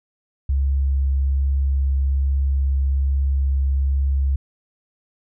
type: tone with vibrato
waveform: sine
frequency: 68.2 Hz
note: C#2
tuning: 28 cents flat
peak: -16 dBFS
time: 0.49-4.36 s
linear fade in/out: 5 ms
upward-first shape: triangle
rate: 1.2 Hz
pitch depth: 9 cents each way
effects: none